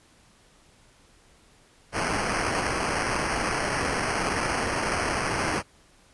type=noise with sample-and-hold; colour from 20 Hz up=white; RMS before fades=-27 dBFS; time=1.92-5.63 s; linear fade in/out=50 ms; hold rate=3675 Hz; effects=pink hiss -58 dBFS RMS until 6.13 s + resampled to 24000 Hz